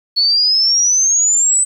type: exponential sweep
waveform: sine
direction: up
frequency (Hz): 4375 to 8110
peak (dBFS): -10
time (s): 0.16-1.65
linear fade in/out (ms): 20
effects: 8-bit